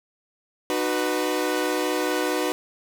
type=chord; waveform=sawtooth; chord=B major; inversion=first; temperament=equal with one note detuned; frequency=305.1 / 370 / 493.9 Hz; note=D#4 / F#4 / B4; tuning=-34 / 0 / 0 cents; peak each=-23 dBFS; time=0.7-2.52 s; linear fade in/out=0 ms; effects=none